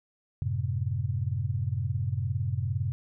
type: chord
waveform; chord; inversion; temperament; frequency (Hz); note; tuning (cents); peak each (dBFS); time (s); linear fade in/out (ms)
sine; F# diminished; none; equal with one note detuned; 92.5 / 110 / 132.18; F#2 / A2 / C3; 0 / 0 / +18; -31; 0.42-2.92; 0
effects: none